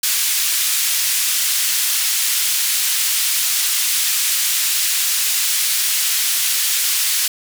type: band-pass noise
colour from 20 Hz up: white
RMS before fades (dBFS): -18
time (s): 0.03-7.28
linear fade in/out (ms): 5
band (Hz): 2200 to 14000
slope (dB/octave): 12
effects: none